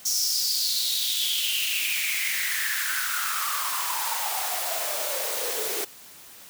white noise with high-pass filter sweep, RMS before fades -27 dBFS, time 0.05-5.85 s, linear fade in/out 10 ms, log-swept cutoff 5800 to 400 Hz, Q 6.3, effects white hiss -47 dBFS RMS until 6.49 s + high-pass 60 Hz 12 dB/octave

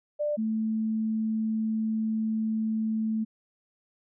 sine tone pair in turn, 593 / 219.9 Hz, D5 / A3, +17 / -1 cents, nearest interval octave + perfect fourth, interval 1718 cents, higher first, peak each -25 dBFS, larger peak neither, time 0.19-0.37 / 0.37-3.25 s, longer second, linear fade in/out 20 ms, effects none

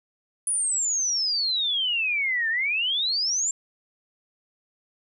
sine exponential two-way sweep, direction down then up, 9956 to 1760 to 7450 Hz, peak -22 dBFS, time 0.47-3.51 s, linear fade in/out 2 ms, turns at 2.49 s, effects none

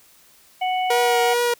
harmonic tone, 740 Hz, F#5, in tune, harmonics 1 / 3 / 4, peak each -20 / -30 / -32 dBFS, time 0.61-1.34 s, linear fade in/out 10 ms
sawtooth tone with vibrato, 476.9 Hz, A#4, 39 cents sharp, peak -14 dBFS, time 0.9-1.54 s, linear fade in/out 5 ms, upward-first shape triangle, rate 2.4 Hz, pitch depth 20 cents each way
effects white hiss -53 dBFS RMS until 1.59 s

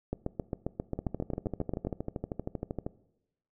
two click trains, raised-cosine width 2 ms, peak -20 / -18 dBFS, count 25 / 14, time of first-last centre 0.99-2.865 / 0.13-1.87 s, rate 12.8 / 7.47 Hz, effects noise-tail reverb RT60 0.9 s tail -20 dB re dry

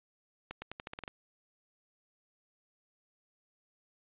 accelerating click train, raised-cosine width 0.3 ms, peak -24 dBFS, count 9, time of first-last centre 0.51-1.078 s, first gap 110 ms, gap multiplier 0.87, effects resampled to 8000 Hz + 11-bit

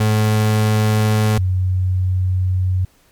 35% pulse / sine tone pair in turn, 107.7 / 92.38 Hz, A2 / F#2, -37 / -2 cents, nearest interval minor third, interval 265 cents, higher first, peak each -11 / -14 dBFS, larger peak first, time 0-1.38 / 1.38-2.85 s, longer second, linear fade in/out 5 ms, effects pink hiss -55 dBFS RMS until 3.11 s + MP3 96 kbps

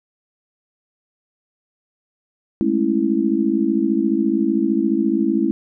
sine chord, A major seventh, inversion third, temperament just, 206.2 / 220 / 275 / 330 Hz, G#3 / A3 / C#4 / E4, -12 / 0 / -14 / +2 cents, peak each -23 / -22 / -21 / -19 dBFS, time 2.61-5.51 s, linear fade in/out 0 ms, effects none

